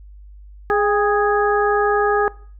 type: harmonic tone with a mistuned harmonic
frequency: 415.3 Hz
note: G#4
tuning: in tune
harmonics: 1 / 2 / 3 / 4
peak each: -17 / -20 / -22 / -23 dBFS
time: 0.7-2.28 s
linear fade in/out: 0 ms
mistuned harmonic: 2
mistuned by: -46 cents
effects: noise-tail reverb RT60 0.5 s tail -22 dB re dry + added 50 Hz sine -38 dBFS peak until 2.59 s